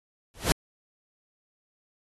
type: noise with exponential growth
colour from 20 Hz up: pink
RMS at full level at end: -18 dBFS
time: 0.34-0.52 s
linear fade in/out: 0 ms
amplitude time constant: 38 ms
effects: AAC 32 kbps